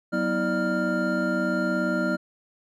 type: tone cluster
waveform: triangle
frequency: 186 / 243.1 / 322.1 / 599 / 1397 Hz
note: F#3 / B3 / E4 / D5 / F6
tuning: +9 / -27 / -40 / +34 / 0 cents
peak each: -27 dBFS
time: 0.12-2.17 s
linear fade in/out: 20 ms
effects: none